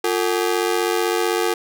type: ring-modulated tone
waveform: sawtooth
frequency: 401.4 Hz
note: G4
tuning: 41 cents sharp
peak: -11 dBFS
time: 0.04-1.54 s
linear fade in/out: 5 ms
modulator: 47.9 Hz
effects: none